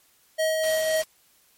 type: tone with tremolo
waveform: square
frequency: 634 Hz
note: D#5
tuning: 32 cents sharp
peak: -21 dBFS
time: 0.38-1.03 s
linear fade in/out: 20 ms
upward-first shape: triangle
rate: 3.9 Hz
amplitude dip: 30%
type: noise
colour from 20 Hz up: white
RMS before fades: -36 dBFS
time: 0.63-1.04 s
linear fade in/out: 5 ms
effects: white hiss -61 dBFS RMS until 1.57 s + MP3 64 kbps